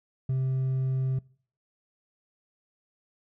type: tone with hard clipping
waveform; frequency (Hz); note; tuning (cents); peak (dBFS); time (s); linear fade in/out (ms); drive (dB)
sine; 131.3; C3; +6; -25; 0.29-1.19; 5; 2
effects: noise-tail reverb RT60 0.5 s tail -24 dB re dry